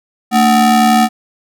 square ring-modulated tone, 259.9 Hz, C4, 11 cents flat, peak -5 dBFS, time 0.31-1.09 s, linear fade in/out 50 ms, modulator 484 Hz, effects none

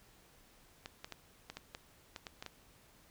clicks, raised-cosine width 0.2 ms, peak -26 dBFS, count 10, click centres 0.859 / 1.045 / 1.123 / 1.5 / 1.57 / 1.749 / 2.162 / 2.268 / 2.425 / 2.463 s, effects pink hiss -64 dBFS RMS until 3.1 s

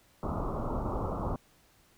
pink low-pass noise, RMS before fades -33 dBFS, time 0.23-1.36 s, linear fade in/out 0 ms, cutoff 1300 Hz, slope 96 dB/octave, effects pink hiss -64 dBFS RMS until 1.97 s

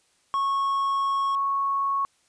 triangle / sine tone pair in turn, 1100 / 1104.3 Hz, C#6 / C#6, -14 / -7 cents, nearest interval unison, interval 7 cents, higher second, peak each -20 / -22 dBFS, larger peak first, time 0.34-1.35 / 1.35-2.05 s, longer first, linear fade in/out 0 ms, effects white hiss -65 dBFS RMS until 2.28 s + resampled to 22050 Hz

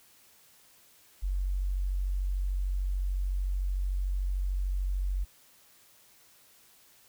sine tone, 46.75 Hz, F#1, 19 cents sharp, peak -27 dBFS, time 1.22-5.25 s, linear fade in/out 20 ms, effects white hiss -60 dBFS RMS until 7.08 s

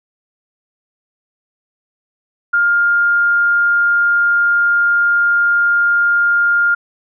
sine tone, 1407 Hz, F6, 12 cents sharp, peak -10 dBFS, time 2.53-6.75 s, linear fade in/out 10 ms, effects none

